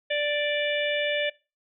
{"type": "harmonic tone", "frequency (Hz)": 587.3, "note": "D5", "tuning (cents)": 0, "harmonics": [1, 3, 4, 5, 6], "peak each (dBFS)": [-26, -31, -32, -33, -34], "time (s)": [0.1, 1.3], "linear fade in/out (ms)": 10, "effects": ["noise-tail reverb RT60 0.3 s tail -22 dB re dry"]}